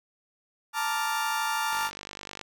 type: chord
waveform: 35% pulse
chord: Bb major seventh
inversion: third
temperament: equal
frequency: 880 / 932.3 / 1174.7 / 1396.9 Hz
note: A5 / Bb5 / D6 / F6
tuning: 0 / 0 / 0 / 0 cents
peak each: -28 / -34 / -32 / -30 dBFS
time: 0.73-1.91 s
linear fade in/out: 50 ms
type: click train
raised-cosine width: 0.2 ms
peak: -21 dBFS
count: 35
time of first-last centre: 1.73-2.413 s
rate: 49.8 Hz
effects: none